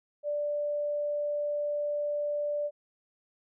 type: tone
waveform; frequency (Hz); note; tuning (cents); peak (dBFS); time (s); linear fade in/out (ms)
sine; 587.3; D5; 0; -28; 0.23-2.71; 50
effects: none